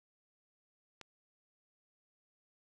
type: click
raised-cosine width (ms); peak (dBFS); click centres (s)
0.2; -30; 1.013
effects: none